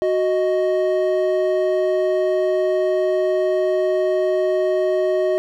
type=tone pair together; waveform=triangle; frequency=370 / 622.8 Hz; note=F#4 / D#5; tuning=0 / +2 cents; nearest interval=major sixth; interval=902 cents; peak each=-17 dBFS; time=0.02-5.38 s; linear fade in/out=0 ms; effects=none